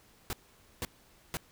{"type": "noise bursts", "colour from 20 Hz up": "pink", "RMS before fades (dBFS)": -35, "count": 3, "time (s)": [0.3, 1.37], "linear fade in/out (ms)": 0, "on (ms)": 30, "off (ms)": 490, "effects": ["pink hiss -62 dBFS RMS until 1.51 s"]}